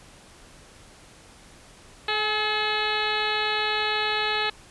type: harmonic tone with a mistuned harmonic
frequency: 428.2 Hz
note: A4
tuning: 47 cents flat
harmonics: 1 / 2 / 3 / 4 / 5 / 6 / 7 / 8 / 9 / 10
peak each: -32 / -30 / -32 / -30 / -34 / -31 / -35 / -35 / -32 / -34 dBFS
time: 2.08-4.5 s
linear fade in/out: 5 ms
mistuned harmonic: 2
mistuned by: -27 cents
effects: pink hiss -50 dBFS RMS until 4.7 s + resampled to 24000 Hz